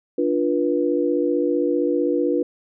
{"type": "chord", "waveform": "sine", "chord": "B diminished", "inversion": "first", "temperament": "equal with one note detuned", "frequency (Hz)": [293.7, 349.2, 485.7], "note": ["D4", "F4", "B4"], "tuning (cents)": [0, 0, -29], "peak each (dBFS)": -22, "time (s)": [0.18, 2.43], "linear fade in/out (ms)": 5, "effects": []}